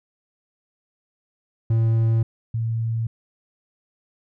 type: tone pair in turn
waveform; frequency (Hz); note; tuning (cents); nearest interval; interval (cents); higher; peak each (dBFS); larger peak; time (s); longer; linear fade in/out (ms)
triangle / sine; 113.2 / 113.86; A2 / A#2; +50 / -40; unison; 10; second; -14 / -21; first; 1.7-2.23 / 2.54-3.07; neither; 5
effects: none